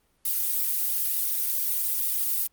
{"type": "noise with flanger", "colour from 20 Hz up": "violet", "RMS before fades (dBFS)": -26, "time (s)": [0.25, 2.47], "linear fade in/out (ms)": 5, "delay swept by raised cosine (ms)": [1.2, 6], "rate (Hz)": 1.1, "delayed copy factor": -0.65, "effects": ["pink hiss -68 dBFS RMS until 2.52 s", "Opus 32 kbps"]}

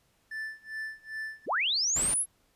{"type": "tone with tremolo", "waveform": "triangle", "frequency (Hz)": 1760, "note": "A6", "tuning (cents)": 0, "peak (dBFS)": -31, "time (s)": [0.31, 1.46], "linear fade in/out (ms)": 5, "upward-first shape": "sine", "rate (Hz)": 2.5, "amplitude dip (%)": 95}
{"type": "linear sweep", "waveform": "sine", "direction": "up", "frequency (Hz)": [130.81, 11290], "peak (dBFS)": -25, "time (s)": [1.46, 2.26], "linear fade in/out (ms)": 50}
{"type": "noise", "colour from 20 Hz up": "pink", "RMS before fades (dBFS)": -37, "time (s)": [1.96, 2.14], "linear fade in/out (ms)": 2}
{"effects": ["pink hiss -69 dBFS RMS until 2.55 s", "resampled to 32000 Hz"]}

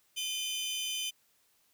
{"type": "tone cluster", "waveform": "sawtooth", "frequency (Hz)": [2444, 3055, 3538], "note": ["D#7", "G7", "A7"], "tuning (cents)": [-32, -45, 9], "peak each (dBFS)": [-38, -31, -40], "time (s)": [0.16, 1.11], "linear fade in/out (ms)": 20, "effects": ["white hiss -70 dBFS RMS until 1.73 s"]}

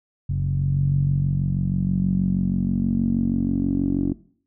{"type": "tone with low-pass filter sweep", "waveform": "10% pulse", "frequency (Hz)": 46.25, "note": "F#1", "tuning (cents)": 0, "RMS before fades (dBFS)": -21, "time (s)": [0.29, 4.13], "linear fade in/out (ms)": 10, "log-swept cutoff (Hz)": [120, 300], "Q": 5.8, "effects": ["noise-tail reverb RT60 0.5 s tail -19 dB re dry"]}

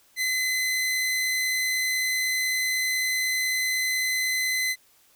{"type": "tone", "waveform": "sawtooth", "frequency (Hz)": 2034, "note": "C7", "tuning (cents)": -50, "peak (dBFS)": -20, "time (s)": [0.16, 4.76], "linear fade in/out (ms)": 50, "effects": ["white hiss -60 dBFS RMS until 5.15 s"]}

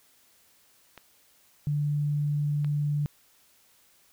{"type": "clicks", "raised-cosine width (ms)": 0.3, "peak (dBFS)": -28, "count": 2, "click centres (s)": [0.977, 2.646]}
{"type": "tone", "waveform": "sine", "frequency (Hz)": 146.83, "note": "D3", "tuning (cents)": 0, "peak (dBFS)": -24, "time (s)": [1.67, 3.06], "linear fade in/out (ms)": 0}
{"effects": ["white hiss -62 dBFS RMS until 4.12 s"]}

